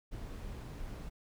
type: noise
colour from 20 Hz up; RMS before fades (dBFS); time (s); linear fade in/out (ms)
brown; -43; 0.11-1.1; 20
effects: none